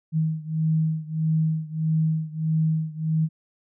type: beating tone pair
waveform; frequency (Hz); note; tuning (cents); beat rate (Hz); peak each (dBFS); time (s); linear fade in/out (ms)
sine; 157.9 / 159.5; D#3 / D#3; +26 / +43; 1.6; -23 / -25; 0.12-3.29; 50
effects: none